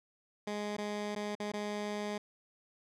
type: tone with dropouts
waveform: 15% pulse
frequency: 207.9 Hz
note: G#3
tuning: 2 cents sharp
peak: -29 dBFS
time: 0.47-2.18 s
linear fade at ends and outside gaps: 5 ms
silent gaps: 0.768-0.782 / 1.151-1.16 / 1.352-1.399 / 1.519-1.536 s
effects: low-pass 7000 Hz 12 dB/octave